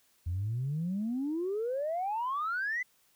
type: exponential sweep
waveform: sine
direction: up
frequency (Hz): 82.4 to 2047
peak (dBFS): -29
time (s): 0.26-2.83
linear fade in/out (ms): 10
effects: tanh soft clip ceiling -26 dBFS + white hiss -68 dBFS RMS until 3.15 s